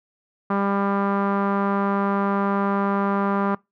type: tone with low-pass filter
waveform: sawtooth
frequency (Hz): 198.9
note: G3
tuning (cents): +25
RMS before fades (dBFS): -22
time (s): 0.5-3.55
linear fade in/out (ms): 5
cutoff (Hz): 1200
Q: 3.3
effects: noise-tail reverb RT60 0.2 s tail -24 dB re dry